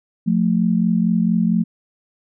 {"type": "tone pair together", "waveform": "sine", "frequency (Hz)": [177.5, 221.9], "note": ["F3", "A3"], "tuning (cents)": [28, 15], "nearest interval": "major third", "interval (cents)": 387, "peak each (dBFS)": -17, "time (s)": [0.26, 1.64], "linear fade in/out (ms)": 20, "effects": []}